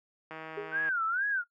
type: click train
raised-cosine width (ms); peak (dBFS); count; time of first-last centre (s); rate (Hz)
0.5; -27; 93; 0.31-0.889; 159
type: tone with exponential decay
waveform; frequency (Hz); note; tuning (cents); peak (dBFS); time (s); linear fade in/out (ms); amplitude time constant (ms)
sine; 415.3; G#4; 0; -31; 0.57-0.84; 5; 58
type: tone with vibrato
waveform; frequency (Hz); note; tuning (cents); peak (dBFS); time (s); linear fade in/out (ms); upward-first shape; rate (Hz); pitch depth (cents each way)
sine; 1480; F#6; 0; -27; 0.71-1.44; 50; sine; 2.2; 210
effects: noise-tail reverb RT60 0.1 s tail -18 dB re dry + high-pass 200 Hz 12 dB/octave